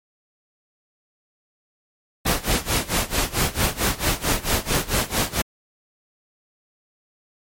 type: noise with tremolo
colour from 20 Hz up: pink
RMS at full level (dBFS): -19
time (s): 2.25-5.42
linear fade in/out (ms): 10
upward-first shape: sine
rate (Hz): 4.5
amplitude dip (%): 90
effects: MP3 64 kbps